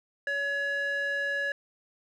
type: tone with band-pass filter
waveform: square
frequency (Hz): 564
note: C#5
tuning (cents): +30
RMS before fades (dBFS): -30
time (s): 0.27-1.52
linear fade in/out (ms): 2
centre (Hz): 1500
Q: 4.7
effects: none